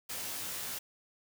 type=noise with comb filter; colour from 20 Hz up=white; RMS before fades=-39 dBFS; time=0.09-0.79 s; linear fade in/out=10 ms; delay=19 ms; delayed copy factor=+1; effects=none